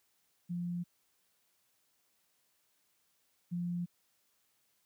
sine tone pair in turn, 174.61 / 174.61 Hz, F3 / F3, 0 / 0 cents, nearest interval unison, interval 0 cents, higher neither, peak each -34 / -33 dBFS, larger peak second, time 0.49-0.84 / 3.51-3.86 s, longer neither, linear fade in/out 20 ms, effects white hiss -75 dBFS RMS until 4.85 s + high-pass 60 Hz 12 dB/octave

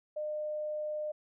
sine tone, 606 Hz, D#5, 46 cents flat, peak -33 dBFS, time 0.16-1.12 s, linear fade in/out 10 ms, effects none

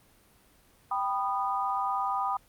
sine chord, G augmented, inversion none, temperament equal with one note detuned, 784 / 987.8 / 1231.6 Hz, G5 / B5 / D#6, 0 / 0 / -18 cents, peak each -31 dBFS, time 0.91-2.37 s, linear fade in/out 5 ms, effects pink hiss -61 dBFS RMS until 2.48 s + Opus 32 kbps

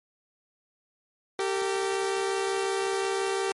sawtooth tone pair together, 389.1 / 454.7 Hz, G4 / A#4, -13 / -43 cents, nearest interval minor third, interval 270 cents, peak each -23 / -28 dBFS, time 1.39-3.52 s, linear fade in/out 2 ms, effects MP3 48 kbps

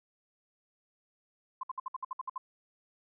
sine tone bursts, 1040 Hz, C6, 11 cents flat, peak -33 dBFS, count 10, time 1.61-2.38 s, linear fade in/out 5 ms, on 23 ms, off 60 ms, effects none

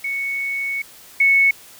sine tone pair in turn, 2217 / 2208 Hz, C#7 / C#7, 0 / -7 cents, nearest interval unison, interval 7 cents, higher first, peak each -21 / -11 dBFS, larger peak second, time 0.04-0.82 / 1.2-1.51 s, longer first, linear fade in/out 5 ms, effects white hiss -44 dBFS RMS until 1.79 s

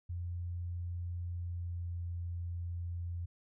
sine tone with pitch glide, 87.31 to 86.51 Hz, F2 to F2, 0 to -16 cents, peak -36 dBFS, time 0.09-3.26 s, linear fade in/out 10 ms, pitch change -16 cents, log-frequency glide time 1.32-2.01 s, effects none

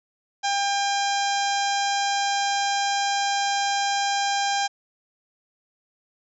harmonic tone with a mistuned harmonic, 800 Hz, G5, 35 cents sharp, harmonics 1 / 2 / 3 / 4 / 5 / 6 / 7 / 8 / 9, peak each -23 / -30 / -34 / -33 / -34 / -35 / -35 / -36 / -38 dBFS, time 0.43-4.68 s, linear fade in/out 20 ms, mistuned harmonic 6, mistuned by +71 cents, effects none

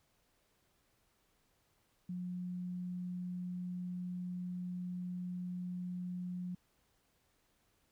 sine tone, 179.5 Hz, F3, 48 cents sharp, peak -38 dBFS, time 2.09-6.55 s, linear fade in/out 5 ms, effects pink hiss -75 dBFS RMS until 7.91 s

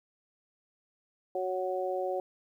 harmonic tone, 185 Hz, F#3, in tune, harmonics 2 / 3 / 4, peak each -34 / -33 / -35 dBFS, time 1.35-2.2 s, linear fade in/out 2 ms, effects 11-bit

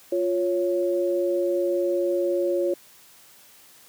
sine tone pair together, 350.9 / 554.4 Hz, F4 / C#5, +8 / 0 cents, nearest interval minor sixth, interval 792 cents, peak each -23 / -24 dBFS, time 0.12-2.74 s, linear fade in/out 5 ms, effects white hiss -52 dBFS RMS until 3.88 s + high-pass 80 Hz 12 dB/octave

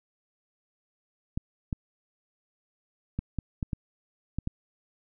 clicks, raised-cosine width 5 ms, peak -17 dBFS, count 8, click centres 1.375 / 1.728 / 3.19 / 3.387 / 3.628 / 3.732 / 4.386 / 4.474 s, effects none

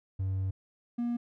triangle tone pair in turn, 95.5 / 238.4 Hz, G2 / A#3, -45 / +39 cents, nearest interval octave + major third, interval 1584 cents, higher second, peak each -26 dBFS, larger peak neither, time 0.19-0.51 / 0.98-1.17 s, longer first, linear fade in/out 10 ms, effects tanh soft clip ceiling -22 dBFS

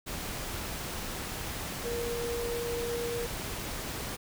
sine tone in noise, 473.1 Hz, A#4, 26 cents sharp, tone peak -32 dBFS, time 1.84-3.27 s, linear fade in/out 20 ms, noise pink, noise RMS -37 dBFS, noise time 0.06-4.17 s, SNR +2 dB, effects none

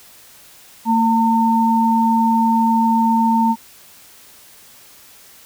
sine tone pair together, 226.8 / 907 Hz, A#3 / A#5, -47 / -48 cents, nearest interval 2 octaves, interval 2399 cents, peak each -15 dBFS, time 0.85-3.56 s, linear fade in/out 50 ms, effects white hiss -45 dBFS RMS until 5.45 s

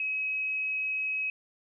sine tone, 2551 Hz, D#7, 43 cents sharp, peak -28 dBFS, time 0-1.3 s, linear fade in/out 2 ms, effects none

